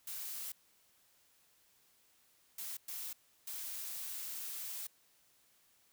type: noise bursts at uneven times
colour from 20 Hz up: blue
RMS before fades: -43 dBFS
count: 4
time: 0.07-0.52 / 2.58-2.77 / 2.88-3.13 / 3.47-4.87 s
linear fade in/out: 5 ms
effects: white hiss -70 dBFS RMS until 5.92 s